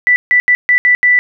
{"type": "tone bursts at uneven times", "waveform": "sine", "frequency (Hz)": 1975.5, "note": "B6", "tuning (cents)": 0, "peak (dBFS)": -6, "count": 6, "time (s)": [[0.07, 0.16], [0.31, 0.4], [0.48, 0.55], [0.69, 0.78], [0.85, 0.95], [1.03, 1.19]], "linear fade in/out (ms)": 0, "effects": []}